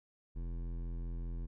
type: tone with hard clipping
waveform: sine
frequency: 42.53 Hz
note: F1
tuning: 45 cents flat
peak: -39 dBFS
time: 0.35-1.47 s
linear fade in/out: 20 ms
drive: 14 dB
effects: none